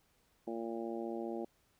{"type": "harmonic tone", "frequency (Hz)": 115, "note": "A#2", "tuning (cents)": -23, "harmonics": [2, 3, 4, 5, 6, 7], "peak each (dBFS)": [-43, -40, -46, -46, -49, -49], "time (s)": [0.47, 1.45], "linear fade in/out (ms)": 5, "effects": ["pink hiss -73 dBFS RMS until 1.79 s"]}